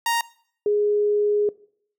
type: tone pair in turn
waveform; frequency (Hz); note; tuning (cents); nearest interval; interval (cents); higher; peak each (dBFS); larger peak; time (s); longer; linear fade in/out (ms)
sawtooth / sine; 932.3 / 415.3; A#5 / G#4; 0 / 0; octave + major second; 1400; first; -16 / -17; first; 0.06-0.21 / 0.66-1.49; second; 2
effects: noise-tail reverb RT60 0.6 s tail -21 dB re dry